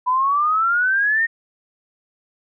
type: exponential sweep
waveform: sine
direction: up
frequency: 987.8 to 1864.7 Hz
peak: -15 dBFS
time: 0.06-1.27 s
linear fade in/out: 20 ms
effects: none